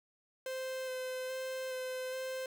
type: tone with vibrato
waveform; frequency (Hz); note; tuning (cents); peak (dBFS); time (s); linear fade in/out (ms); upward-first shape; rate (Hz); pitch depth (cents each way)
45% pulse; 517; C5; -21; -37; 0.46-2.46; 2; square; 1.2; 12
effects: none